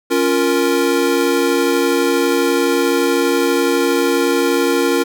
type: chord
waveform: square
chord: Bb minor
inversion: first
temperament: equal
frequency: 277.2 / 349.2 / 466.2 Hz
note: Db4 / F4 / Bb4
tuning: 0 / 0 / 0 cents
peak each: -19 / -18 / -18 dBFS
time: 0.1-5.04 s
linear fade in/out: 20 ms
effects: none